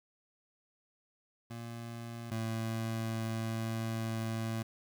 25% pulse tone pair in turn, 116.6 / 112.63 Hz, A#2 / A2, +1 / +41 cents, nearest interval minor second, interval 60 cents, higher first, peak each -37 / -30 dBFS, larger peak second, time 1.5-2.31 / 2.31-4.63 s, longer second, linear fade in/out 10 ms, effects 10-bit

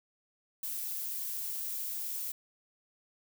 violet noise, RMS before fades -37 dBFS, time 0.63-2.32 s, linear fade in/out 5 ms, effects none

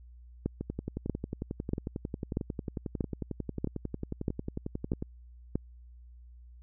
two click trains, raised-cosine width 3 ms, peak -21 / -16 dBFS, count 50 / 9, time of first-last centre 0.61-5.024 / 0.46-5.556 s, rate 11.1 / 1.57 Hz, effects added 60 Hz sine -49 dBFS peak until 6.62 s

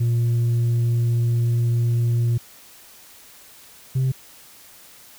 sine tone pair in turn, 118.1 / 130.8 Hz, A#2 / C3, +23 / 0 cents, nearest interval major second, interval 177 cents, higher second, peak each -14 / -15 dBFS, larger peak first, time 0-2.38 / 3.95-4.12 s, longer first, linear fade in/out 10 ms, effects tanh soft clip ceiling -16 dBFS + white hiss -47 dBFS RMS until 5.18 s

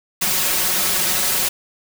white noise with comb filter, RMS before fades -19 dBFS, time 0.21-1.49 s, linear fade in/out 10 ms, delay 5.4 ms, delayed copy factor +1, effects none

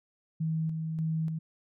sine tone with tremolo, 160 Hz, D#3, 49 cents sharp, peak -27 dBFS, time 0.4-1.39 s, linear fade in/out 10 ms, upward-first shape square, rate 1.7 Hz, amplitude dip 35%, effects none

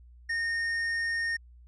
triangle tone with tanh clipping, 1840 Hz, A#6, 23 cents flat, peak -29 dBFS, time 0.29-1.37 s, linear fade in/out 10 ms, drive 12 dB, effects added 60 Hz sine -50 dBFS peak until 1.67 s + resampled to 24000 Hz

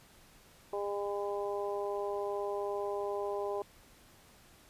harmonic tone, 202.5 Hz, G#3, 43 cents flat, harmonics 2 / 3 / 4 / 5, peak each -35 / -39 / -41 / -43 dBFS, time 0.73-3.62 s, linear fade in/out 2 ms, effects pink hiss -60 dBFS RMS until 4.69 s + resampled to 32000 Hz

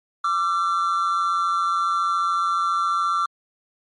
triangle tone pair together, 1174.7 / 1353.6 Hz, D6 / E6, 0 / +45 cents, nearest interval major second, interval 245 cents, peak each -20 dBFS, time 0.24-3.26 s, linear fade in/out 5 ms, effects MP3 48 kbps

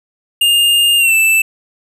square tone with pitch glide, 2820 to 2646 Hz, F7 to E7, +16 to +6 cents, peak -9 dBFS, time 0.41-1.42 s, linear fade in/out 5 ms, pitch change -110 cents, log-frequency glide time 0.97-1.14 s, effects none

